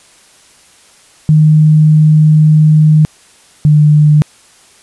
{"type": "tone pair in turn", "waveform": "sine", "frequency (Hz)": [154.2, 150.33], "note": ["D#3", "D3"], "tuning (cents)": [-15, 41], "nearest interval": "unison", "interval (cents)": 44, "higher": "first", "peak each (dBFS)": -3, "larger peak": "neither", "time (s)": [[1.29, 3.05], [3.65, 4.22]], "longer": "first", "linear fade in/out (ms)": 0, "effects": ["white hiss -44 dBFS RMS until 4.82 s", "resampled to 24000 Hz"]}